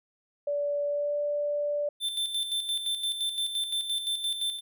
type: tone with pitch glide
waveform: sine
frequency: 578 to 584.7 Hz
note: D5 to D5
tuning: -28 to -8 cents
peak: -26 dBFS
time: 0.47-1.89 s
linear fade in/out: 5 ms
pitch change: +20 cents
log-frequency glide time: 0.85-1.16 s
type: tone with tremolo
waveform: square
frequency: 3549 Hz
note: A7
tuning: 14 cents sharp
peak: -27 dBFS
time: 2-4.61 s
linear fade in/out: 50 ms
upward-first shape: square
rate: 5.8 Hz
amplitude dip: 55%
effects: none